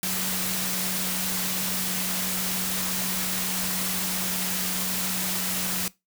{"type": "tone in noise", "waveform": "sine", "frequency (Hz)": 185, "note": "F#3", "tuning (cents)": 0, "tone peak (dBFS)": -33, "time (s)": [0.03, 5.88], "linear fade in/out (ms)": 2, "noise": "white", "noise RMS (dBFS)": -28, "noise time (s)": [0.03, 5.88], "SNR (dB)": -8, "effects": ["noise-tail reverb RT60 0.2 s tail -20 dB re dry"]}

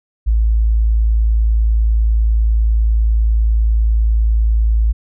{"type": "tone", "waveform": "sine", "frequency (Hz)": 55, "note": "A1", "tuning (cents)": 0, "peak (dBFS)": -10, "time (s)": [0.26, 4.93], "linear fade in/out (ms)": 20, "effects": []}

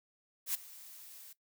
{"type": "noise with ADSR envelope", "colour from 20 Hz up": "blue", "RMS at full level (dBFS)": -32, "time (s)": [0.46, 1.33], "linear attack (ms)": 84, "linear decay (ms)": 11, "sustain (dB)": -20, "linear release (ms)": 6, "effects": ["noise-tail reverb RT60 0.1 s tail -17 dB re dry"]}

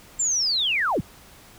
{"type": "linear sweep", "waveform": "sine", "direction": "down", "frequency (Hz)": [7450, 55.7], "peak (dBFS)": -20, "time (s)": [0.19, 1.01], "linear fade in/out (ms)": 10, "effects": ["pink hiss -49 dBFS RMS until 1.58 s"]}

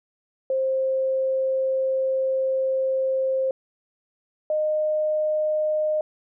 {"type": "tone pair in turn", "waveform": "sine", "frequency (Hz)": [528, 614.3], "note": ["C5", "D#5"], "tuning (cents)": [16, -22], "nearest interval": "minor third", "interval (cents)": 262, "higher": "second", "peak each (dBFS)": -20, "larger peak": "neither", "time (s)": [[0.5, 3.51], [4.5, 6.01]], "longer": "first", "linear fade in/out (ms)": 2, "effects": []}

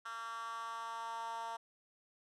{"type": "tone with high-pass filter sweep", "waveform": "10% pulse", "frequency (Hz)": 228.7, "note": "A#3", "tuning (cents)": -33, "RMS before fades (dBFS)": -43, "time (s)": [0.05, 1.57], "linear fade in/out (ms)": 10, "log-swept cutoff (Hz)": [1300, 830], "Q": 4.4, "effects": ["low-pass 9000 Hz 12 dB/octave"]}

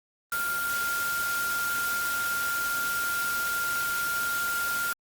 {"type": "tone in noise", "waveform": "sine", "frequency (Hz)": 1396.9, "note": "F6", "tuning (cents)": 0, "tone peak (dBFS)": -27, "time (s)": [0.32, 4.93], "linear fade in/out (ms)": 2, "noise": "white", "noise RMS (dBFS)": -34, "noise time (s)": [0.32, 4.93], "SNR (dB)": 4, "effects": ["Opus 32 kbps"]}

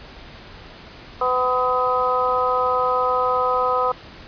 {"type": "harmonic tone", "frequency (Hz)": 252.1, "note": "B3", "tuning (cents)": 36, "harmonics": [2, 3, 4, 5], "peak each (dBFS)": [-22, -26, -23, -21], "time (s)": [1.21, 3.92], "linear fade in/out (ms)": 5, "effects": ["pink hiss -41 dBFS RMS until 4.27 s", "resampled to 11025 Hz"]}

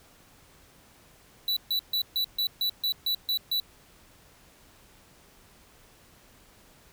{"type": "tone bursts", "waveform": "square", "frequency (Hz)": 3951, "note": "B7", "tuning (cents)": 0, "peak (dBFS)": -25, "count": 10, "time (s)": [1.48, 3.6], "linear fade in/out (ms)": 2, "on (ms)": 86, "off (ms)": 140, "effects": ["pink hiss -57 dBFS RMS until 6.92 s"]}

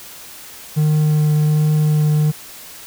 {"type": "tone with vibrato", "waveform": "triangle", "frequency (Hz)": 152.1, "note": "D#3", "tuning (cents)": -39, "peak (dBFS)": -10, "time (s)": [0.76, 2.32], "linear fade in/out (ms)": 20, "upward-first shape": "triangle", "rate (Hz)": 1.3, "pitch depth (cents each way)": 12, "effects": ["white hiss -37 dBFS RMS until 2.86 s"]}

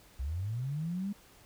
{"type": "linear sweep", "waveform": "sine", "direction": "up", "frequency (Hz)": [60.1, 206.5], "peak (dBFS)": -32, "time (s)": [0.19, 1.13], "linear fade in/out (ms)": 10, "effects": ["pink hiss -59 dBFS RMS until 1.45 s"]}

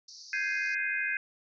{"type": "band-pass noise", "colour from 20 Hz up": "white", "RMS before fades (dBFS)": -49, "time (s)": [0.08, 0.75], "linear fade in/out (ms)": 5, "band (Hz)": [4300, 6000], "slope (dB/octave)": 96}
{"type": "chord", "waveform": "sine", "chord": "Ab major seventh", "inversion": "third", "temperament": "equal", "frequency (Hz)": [1568, 1661.2, 2093, 2489], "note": ["G6", "Ab6", "C7", "Eb7"], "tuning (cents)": [0, 0, 0, 0], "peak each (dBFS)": -34, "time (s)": [0.33, 1.17], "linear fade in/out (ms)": 2}
{"effects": []}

